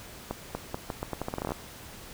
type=accelerating click train; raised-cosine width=1 ms; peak=-17 dBFS; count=16; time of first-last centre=0.31-1.52 s; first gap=240 ms; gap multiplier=0.81; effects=pink hiss -46 dBFS RMS until 2.13 s